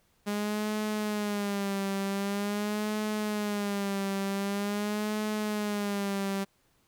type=tone with vibrato; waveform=sawtooth; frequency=204.5 Hz; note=G#3; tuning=26 cents flat; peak=-25 dBFS; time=0.26-6.45 s; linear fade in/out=20 ms; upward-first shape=sine; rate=0.45 Hz; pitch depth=73 cents each way; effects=pink hiss -69 dBFS RMS until 6.87 s